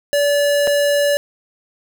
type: tone with dropouts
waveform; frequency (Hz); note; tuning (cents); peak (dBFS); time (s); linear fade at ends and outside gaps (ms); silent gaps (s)
square; 576; D5; -34; -14; 0.13-1.17; 0; 0.672-0.676
effects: none